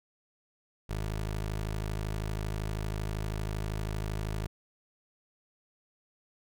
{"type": "tone", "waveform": "20% pulse", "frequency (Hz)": 52.7, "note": "G#1", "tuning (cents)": 26, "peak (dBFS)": -27, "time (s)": [0.89, 4.47], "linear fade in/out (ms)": 10, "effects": []}